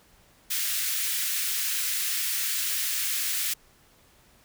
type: high-pass noise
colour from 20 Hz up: white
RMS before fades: -28 dBFS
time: 0.5-3.54 s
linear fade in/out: 10 ms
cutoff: 1600 Hz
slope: 24 dB/octave
effects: pink hiss -59 dBFS RMS until 4.44 s